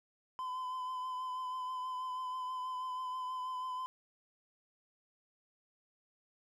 triangle tone with vibrato, 1017 Hz, C6, 50 cents flat, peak -35 dBFS, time 0.39-3.86 s, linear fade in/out 0 ms, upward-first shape triangle, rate 6.2 Hz, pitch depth 27 cents each way, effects none

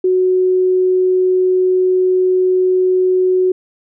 sine tone, 369.4 Hz, F#4, 3 cents flat, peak -10 dBFS, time 0.04-3.52 s, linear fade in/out 5 ms, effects none

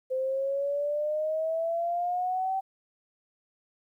sine exponential sweep, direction up, 515 to 774 Hz, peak -26 dBFS, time 0.1-2.61 s, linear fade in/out 20 ms, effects 11-bit

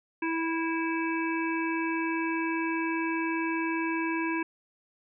harmonic tone, 327.5 Hz, E4, 11 cents flat, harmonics 1 / 3 / 5 / 7 / 8, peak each -29 / -34 / -36 / -37 / -38 dBFS, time 0.22-4.43 s, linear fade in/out 5 ms, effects none

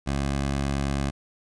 15% pulse tone, 69.3 Hz, C#2, in tune, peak -18 dBFS, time 0.06-1.11 s, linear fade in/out 20 ms, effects resampled to 22050 Hz + 10-bit

